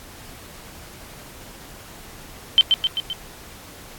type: tone with echo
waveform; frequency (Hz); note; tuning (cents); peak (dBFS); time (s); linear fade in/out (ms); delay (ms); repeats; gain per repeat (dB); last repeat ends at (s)
sine; 3100; G7; -20; -8; 2.58-2.61; 0; 130; 4; -4; 3.13
effects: pink hiss -42 dBFS RMS until 3.98 s + AAC 64 kbps